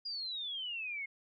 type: exponential sweep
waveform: sine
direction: down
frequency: 4898 to 2138 Hz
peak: -37 dBFS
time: 0.05-1.06 s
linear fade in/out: 10 ms
effects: none